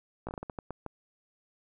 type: slowing click train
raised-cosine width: 1 ms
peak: -23 dBFS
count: 10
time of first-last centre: 0.27-0.863 s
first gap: 17 ms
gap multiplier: 1.32
effects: none